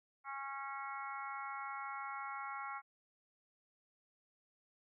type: harmonic tone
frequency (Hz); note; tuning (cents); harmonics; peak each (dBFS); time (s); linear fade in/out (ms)
274.4; C#4; -17; 3 / 4 / 5 / 6 / 7 / 8; -47 / -46 / -46 / -60 / -54 / -51; 0.24-2.82; 50
effects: none